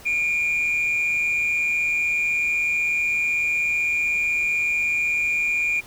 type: tone pair together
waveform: sine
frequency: 2260 / 2416 Hz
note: C#7 / D7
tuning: +33 / +48 cents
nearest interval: minor second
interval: 115 cents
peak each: -28 / -18 dBFS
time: 0.05-5.81 s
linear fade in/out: 20 ms
effects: tanh soft clip ceiling -17 dBFS + pink hiss -45 dBFS RMS until 5.86 s